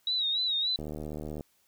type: tone with vibrato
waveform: sine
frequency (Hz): 3842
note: B7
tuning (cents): -48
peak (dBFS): -26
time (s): 0.07-0.76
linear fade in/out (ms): 2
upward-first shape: sine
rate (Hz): 3.5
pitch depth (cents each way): 81
type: click train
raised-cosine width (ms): 2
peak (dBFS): -25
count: 48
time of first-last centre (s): 0.79-1.408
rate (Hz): 76
effects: white hiss -69 dBFS RMS until 1.67 s